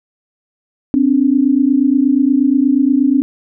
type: tone pair together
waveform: sine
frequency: 259 / 287.4 Hz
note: C4 / D4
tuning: -17 / -37 cents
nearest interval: major second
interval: 180 cents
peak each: -12 / -12 dBFS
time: 0.94-3.22 s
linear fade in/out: 0 ms
effects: none